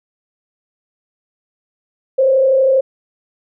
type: tone with frequency modulation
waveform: sine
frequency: 531 Hz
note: C5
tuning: 25 cents sharp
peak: -9 dBFS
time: 2.18-2.81 s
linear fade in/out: 10 ms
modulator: 32.4 Hz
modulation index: 0.49
effects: none